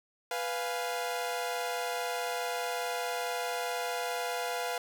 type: chord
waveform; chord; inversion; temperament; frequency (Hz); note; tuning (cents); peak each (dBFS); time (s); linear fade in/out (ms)
sawtooth; F diminished; second; equal; 493.9 / 698.5 / 830.6; Cb5 / F5 / Ab5; 0 / 0 / 0; -32 / -31 / -36; 0.31-4.78; 2
effects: none